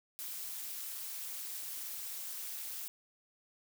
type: noise with amplitude modulation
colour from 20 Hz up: blue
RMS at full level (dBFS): -39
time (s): 0.19-2.88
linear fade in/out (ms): 0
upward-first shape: sine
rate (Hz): 239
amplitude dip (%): 75
effects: none